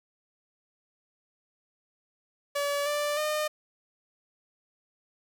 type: tone with pitch steps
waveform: sawtooth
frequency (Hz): 572 / 588 / 608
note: D5 / D5 / D#5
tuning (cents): -46 / +2 / -40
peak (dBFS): -23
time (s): 2.55-3.48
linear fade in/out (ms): 10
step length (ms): 310
effects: none